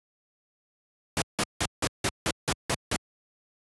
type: noise bursts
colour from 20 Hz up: pink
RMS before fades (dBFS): -25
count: 9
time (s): 1.17-2.962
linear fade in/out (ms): 0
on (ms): 48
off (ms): 170
effects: high-pass 80 Hz 12 dB/octave + resampled to 24000 Hz